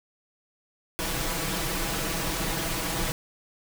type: noise with comb filter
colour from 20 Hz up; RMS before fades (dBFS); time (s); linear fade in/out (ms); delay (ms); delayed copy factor
pink; -29; 0.99-3.12; 0; 6.1; +0.75
effects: none